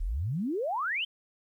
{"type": "exponential sweep", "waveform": "sine", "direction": "up", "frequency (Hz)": [34.04, 3213], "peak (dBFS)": -28, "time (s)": [0, 1.05], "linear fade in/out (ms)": 10, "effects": ["11-bit"]}